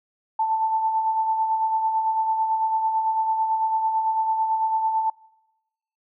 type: tone with tremolo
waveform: sine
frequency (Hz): 884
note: A5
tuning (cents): +8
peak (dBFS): -18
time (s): 0.39-5.1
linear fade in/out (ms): 5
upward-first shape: sine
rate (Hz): 9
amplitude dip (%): 45
effects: noise-tail reverb RT60 1.0 s tail -25 dB re dry